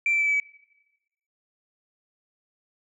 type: tone with pitch steps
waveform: sine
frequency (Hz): 2349 / 2333 / 2317 / 2301 / 2285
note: D7 / D7 / D7 / D7 / D7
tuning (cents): 0 / -12 / -24 / -36 / -48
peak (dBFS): -19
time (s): 0.06-0.4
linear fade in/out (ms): 2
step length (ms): 68
effects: noise-tail reverb RT60 1.0 s tail -22 dB re dry + tanh soft clip ceiling -16 dBFS